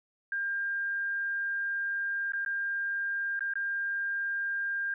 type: tone with dropouts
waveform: sine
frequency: 1601 Hz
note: G6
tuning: 36 cents sharp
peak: -29 dBFS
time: 0.32-4.94 s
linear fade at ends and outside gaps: 2 ms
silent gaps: 2.321-2.334 / 2.449-2.461 / 3.393-3.407 / 3.537-3.555 s
effects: none